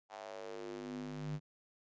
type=tone with high-pass filter sweep; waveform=square; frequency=50.7 Hz; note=G#1; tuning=41 cents flat; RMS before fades=-44 dBFS; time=0.09-1.4 s; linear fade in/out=50 ms; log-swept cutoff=780 to 140 Hz; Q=3.7; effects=resampled to 16000 Hz